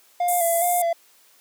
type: tone with vibrato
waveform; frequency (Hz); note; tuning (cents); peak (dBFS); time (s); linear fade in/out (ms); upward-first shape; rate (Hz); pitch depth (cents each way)
triangle; 691; F5; -19; -17; 0.2-0.93; 5; square; 2.4; 38
type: band-pass noise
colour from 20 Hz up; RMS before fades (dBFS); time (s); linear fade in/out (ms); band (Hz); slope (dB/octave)
pink; -27; 0.28-0.82; 5; 7600 to 15000; 48
effects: white hiss -56 dBFS RMS until 1.4 s + high-pass 300 Hz 12 dB/octave